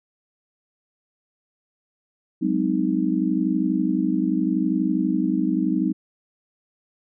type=chord; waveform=sine; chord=Ab dominant seventh; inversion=third; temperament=just; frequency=186.89 / 207.7 / 259.6 / 311.5 Hz; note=Gb3 / Ab3 / C4 / Eb4; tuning=+18 / 0 / -13 / +2 cents; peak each=-25 / -27 / -24 / -23 dBFS; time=2.41-5.93 s; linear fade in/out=20 ms; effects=none